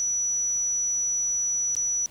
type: tone with dropouts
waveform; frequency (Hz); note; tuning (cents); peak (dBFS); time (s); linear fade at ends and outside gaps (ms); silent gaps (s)
sine; 5900; F#8; -6; -23; 0-2.06; 0; 1.751-1.766
effects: pink hiss -52 dBFS RMS until 2.1 s